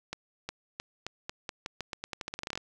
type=accelerating click train; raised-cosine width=0.2 ms; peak=-18 dBFS; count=21; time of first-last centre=0.13-2.575 s; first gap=360 ms; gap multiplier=0.86; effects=none